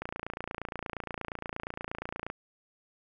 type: click train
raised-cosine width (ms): 0.5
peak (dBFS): -20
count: 66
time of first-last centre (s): 0.02-2.301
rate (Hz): 28.5
effects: none